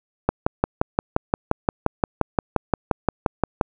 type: click train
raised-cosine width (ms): 1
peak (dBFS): -3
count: 20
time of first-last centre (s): 0.29-3.612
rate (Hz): 5.72
effects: none